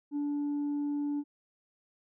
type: tone with tanh clipping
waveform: sine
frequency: 290 Hz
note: D4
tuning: 22 cents flat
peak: -30 dBFS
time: 0.11-1.24 s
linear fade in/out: 50 ms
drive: 1 dB
effects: none